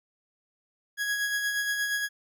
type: tone with tremolo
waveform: 40% pulse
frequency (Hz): 1661.2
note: G#6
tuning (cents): 0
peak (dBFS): -24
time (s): 0.97-2.09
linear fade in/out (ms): 50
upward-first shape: sine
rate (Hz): 8.5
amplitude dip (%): 40
effects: none